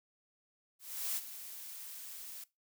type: noise with ADSR envelope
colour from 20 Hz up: blue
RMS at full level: -35 dBFS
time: 0.79-2.44 s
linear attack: 370 ms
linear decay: 43 ms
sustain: -12 dB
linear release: 4 ms
effects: noise-tail reverb RT60 0.2 s tail -19 dB re dry